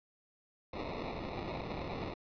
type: noise with sample-and-hold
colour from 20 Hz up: white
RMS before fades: -40 dBFS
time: 0.73-2.14 s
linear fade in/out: 5 ms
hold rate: 1575 Hz
effects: resampled to 11025 Hz